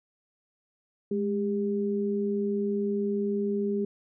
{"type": "tone pair together", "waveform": "sine", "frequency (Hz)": [207.7, 401.2], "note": ["G#3", "G4"], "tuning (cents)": [0, 40], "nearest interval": "major seventh", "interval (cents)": 1140, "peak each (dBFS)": -28, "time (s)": [1.11, 3.85], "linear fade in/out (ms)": 5, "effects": []}